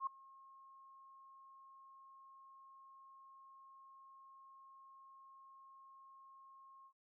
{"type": "tone with ADSR envelope", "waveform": "sine", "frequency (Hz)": 1077, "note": "C6", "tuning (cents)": 50, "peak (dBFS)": -34, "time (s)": [0, 6.93], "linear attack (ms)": 67, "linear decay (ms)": 6, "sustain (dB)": -24, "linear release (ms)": 71, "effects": []}